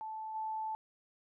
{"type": "tone with level steps", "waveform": "sine", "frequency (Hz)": 875, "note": "A5", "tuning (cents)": -10, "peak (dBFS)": [-39, -35], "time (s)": [0.01, 0.75], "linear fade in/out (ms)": 0, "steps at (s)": 0.34, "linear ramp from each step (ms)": 20, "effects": []}